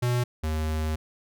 square tone pair in turn, 122.4 / 78.11 Hz, B2 / D#2, -15 / +7 cents, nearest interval minor sixth, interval 778 cents, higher first, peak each -23 / -26 dBFS, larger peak first, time 0.02-0.24 / 0.43-0.96 s, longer second, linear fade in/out 10 ms, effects none

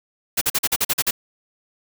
white noise bursts, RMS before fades -19 dBFS, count 9, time 0.37-1.11 s, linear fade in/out 10 ms, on 44 ms, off 43 ms, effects none

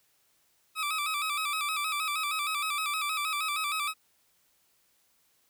20% pulse tone with vibrato, 1221 Hz, D#6, 33 cents flat, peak -24 dBFS, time 0.75-3.94 s, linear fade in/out 50 ms, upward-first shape square, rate 6.4 Hz, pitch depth 74 cents each way, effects white hiss -69 dBFS RMS until 5.49 s

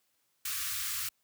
white band-stop noise, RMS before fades -35 dBFS, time 0.45-1.09 s, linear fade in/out 5 ms, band 110 to 1100 Hz, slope 96 dB/octave, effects white hiss -75 dBFS RMS until 1.23 s + high-pass 60 Hz 12 dB/octave

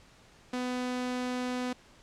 sawtooth tone, 250 Hz, B3, 21 cents sharp, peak -27 dBFS, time 0.53-1.73 s, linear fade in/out 5 ms, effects pink hiss -58 dBFS RMS until 2.02 s + low-pass 7000 Hz 12 dB/octave

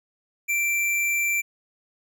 square tone, 2349 Hz, D7, in tune, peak -22 dBFS, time 0.48-1.42 s, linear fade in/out 20 ms, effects none

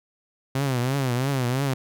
sawtooth tone with vibrato, 130.4 Hz, C3, 5 cents flat, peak -18 dBFS, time 0.55-1.74 s, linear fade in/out 5 ms, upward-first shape triangle, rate 3 Hz, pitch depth 160 cents each way, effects none

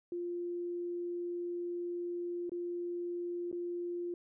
sine tone with dropouts, 349.2 Hz, F4, in tune, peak -35 dBFS, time 0.12-4.14 s, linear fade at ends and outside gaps 2 ms, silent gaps 2.495-2.518 / 3.515-3.527 s, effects none

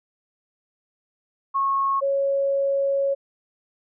sine tone pair in turn, 1094 / 552.7 Hz, C#6 / C#5, -23 / -5 cents, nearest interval octave, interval 1182 cents, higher first, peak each -19 dBFS, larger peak neither, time 1.54-2.01 / 2.01-3.15 s, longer second, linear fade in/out 20 ms, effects none

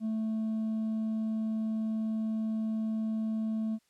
triangle tone with hard clipping, 219.9 Hz, A3, 1 cent flat, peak -28 dBFS, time 0-3.79 s, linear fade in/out 50 ms, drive 1 dB, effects white hiss -72 dBFS RMS until 3.89 s + low-pass 10000 Hz 12 dB/octave

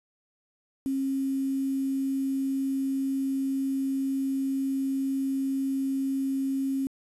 sine tone with quantisation, 269.8 Hz, C#4, 47 cents flat, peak -25 dBFS, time 0.86-6.87 s, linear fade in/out 0 ms, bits 8, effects resampled to 32000 Hz

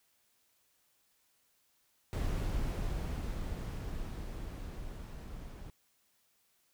brown noise with level ramp, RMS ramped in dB -33 to -46 dBFS, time 2.13-5.7 s, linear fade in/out 0 ms, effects white hiss -73 dBFS RMS until 6.73 s

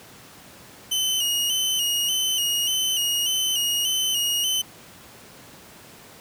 sawtooth tone with vibrato, 2960 Hz, F#7, in tune, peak -18 dBFS, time 0.91-4.62 s, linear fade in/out 10 ms, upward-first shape square, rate 1.7 Hz, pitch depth 51 cents each way, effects pink hiss -46 dBFS RMS until 6.2 s + high-pass 100 Hz 12 dB/octave

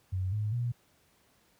sine tone with pitch steps, 93.3 / 105.94 / 120.3 Hz, F#2 / G#2 / B2, +15 / +35 / -45 cents, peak -28 dBFS, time 0.12-0.72 s, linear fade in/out 10 ms, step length 200 ms, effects pink hiss -67 dBFS RMS until 1.59 s + high-pass 60 Hz 12 dB/octave

